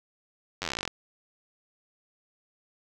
slowing click train, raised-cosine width 0.2 ms, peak -13 dBFS, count 17, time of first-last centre 0.62-0.877 s, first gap 10 ms, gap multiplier 1.06, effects none

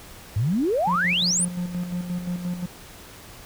sine exponential sweep, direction up, 94.2 to 10050 Hz, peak -19 dBFS, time 0.36-1.45 s, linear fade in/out 5 ms
triangle tone with tremolo, 177.5 Hz, F3, 28 cents sharp, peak -22 dBFS, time 0.87-2.66 s, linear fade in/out 5 ms, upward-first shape square, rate 5.7 Hz, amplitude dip 55%
effects tanh soft clip ceiling -11 dBFS + pink hiss -44 dBFS RMS until 3.45 s

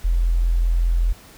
sine tone, 42.49 Hz, F1, 47 cents flat, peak -15 dBFS, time 0.04-1.13 s, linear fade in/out 10 ms, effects pink hiss -46 dBFS RMS until 1.37 s

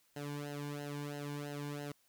sawtooth tone with flanger, 145 Hz, D3, 22 cents flat, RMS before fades -42 dBFS, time 0.16-1.92 s, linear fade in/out 5 ms, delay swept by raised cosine 0.85 to 1.57 ms, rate 3 Hz, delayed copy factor -0.9, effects white hiss -72 dBFS RMS until 2.08 s

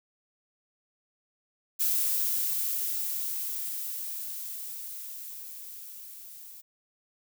violet noise with level ramp, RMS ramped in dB -26 to -47 dBFS, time 1.79-6.62 s, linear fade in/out 20 ms, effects none

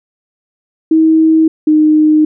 sine tone pair in turn, 319.2 / 307.4 Hz, D#4 / D#4, +44 / -21 cents, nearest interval minor second, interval 65 cents, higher first, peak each -5 dBFS, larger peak neither, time 0.91-1.48 / 1.67-2.25 s, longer second, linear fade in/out 5 ms, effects none

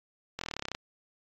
slowing click train, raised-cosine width 0.2 ms, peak -17 dBFS, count 14, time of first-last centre 0.39-0.749 s, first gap 23 ms, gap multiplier 1.03, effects low-pass 7000 Hz 12 dB/octave + AAC 48 kbps

